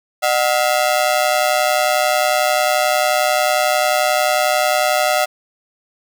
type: ring-modulated tone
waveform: sawtooth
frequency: 674 Hz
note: E5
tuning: 38 cents sharp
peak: -7 dBFS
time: 0.22-5.26 s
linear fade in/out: 20 ms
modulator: 65.6 Hz
effects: none